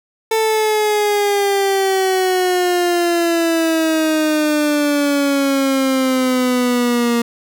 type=exponential sweep; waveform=30% pulse; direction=down; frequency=445.5 to 234.5 Hz; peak=-11 dBFS; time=0.31-7.22 s; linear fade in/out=5 ms; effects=none